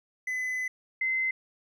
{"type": "tone pair in turn", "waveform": ["triangle", "sine"], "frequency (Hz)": [2016, 2060], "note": ["B6", "C7"], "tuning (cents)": [35, -28], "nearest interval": "unison", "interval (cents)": 37, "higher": "second", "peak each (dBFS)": [-27, -25], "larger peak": "second", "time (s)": [[0.27, 0.68], [1.01, 1.31]], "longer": "first", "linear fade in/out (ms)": 5, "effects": []}